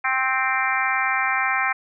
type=harmonic tone with a mistuned harmonic; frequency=261.6 Hz; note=C4; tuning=in tune; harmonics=3 / 4 / 5 / 6 / 7 / 8 / 9; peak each=-27 / -27 / -27 / -27 / -27 / -27 / -27 dBFS; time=0.04-1.73 s; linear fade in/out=10 ms; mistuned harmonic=4; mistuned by=+16 cents; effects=none